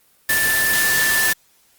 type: tone in noise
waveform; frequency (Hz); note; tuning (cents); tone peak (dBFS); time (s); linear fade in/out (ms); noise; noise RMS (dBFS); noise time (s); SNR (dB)
sine; 1760; A6; 0; -17; 0.29-1.33; 5; white; -20; 0.29-1.33; 0
effects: white hiss -57 dBFS RMS until 1.78 s + Opus 24 kbps